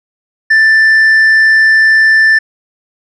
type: tone with tanh clipping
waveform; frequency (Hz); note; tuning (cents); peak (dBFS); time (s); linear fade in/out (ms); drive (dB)
sine; 1769; A6; +9; -5; 0.5-2.39; 10; 3
effects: none